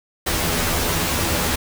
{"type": "noise with comb filter", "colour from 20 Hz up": "pink", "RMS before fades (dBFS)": -21, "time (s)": [0.26, 1.56], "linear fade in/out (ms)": 10, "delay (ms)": 12, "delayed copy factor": 0.75, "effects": []}